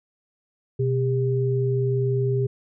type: tone pair together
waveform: sine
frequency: 126.17 / 400.2 Hz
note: B2 / G4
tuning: +37 / +36 cents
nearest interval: octave + minor sixth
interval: 1999 cents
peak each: -21 / -24 dBFS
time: 0.79-2.47 s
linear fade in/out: 10 ms
effects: none